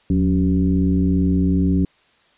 sine tone with frequency modulation, 180.7 Hz, F#3, 41 cents flat, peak -14 dBFS, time 0.1-1.85 s, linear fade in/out 2 ms, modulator 99.6 Hz, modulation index 1.2, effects white hiss -57 dBFS RMS until 2.37 s + resampled to 8000 Hz

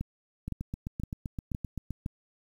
two click trains, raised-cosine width 5 ms, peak -20 / -22 dBFS, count 5 / 12, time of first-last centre 0.01-2.061 / 0.48-1.907 s, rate 1.95 / 7.71 Hz, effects 9-bit

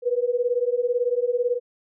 sine beating tone pair, 478.5 / 496.5 Hz, A#4 / B4, +45 / +9 cents, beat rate 18 Hz, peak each -23 dBFS, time 0.02-1.6 s, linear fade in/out 50 ms, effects none

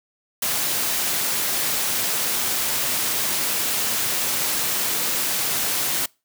white noise, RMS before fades -23 dBFS, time 0.42-6.06 s, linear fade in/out 5 ms, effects noise-tail reverb RT60 0.3 s tail -26 dB re dry + high-pass 100 Hz 12 dB/octave

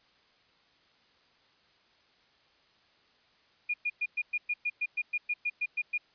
sine tone bursts, 2433 Hz, D#7, 39 cents flat, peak -27 dBFS, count 15, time 3.69-5.98 s, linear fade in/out 10 ms, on 50 ms, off 110 ms, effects white hiss -65 dBFS RMS until 6.14 s + resampled to 11025 Hz

